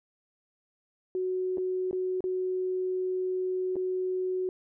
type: tone with dropouts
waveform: sine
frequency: 370 Hz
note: F#4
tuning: in tune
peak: -27 dBFS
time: 1.15-4.49 s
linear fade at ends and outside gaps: 1 ms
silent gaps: 1.573-1.581 / 1.911-1.929 / 2.206-2.24 / 3.757-3.765 s
effects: none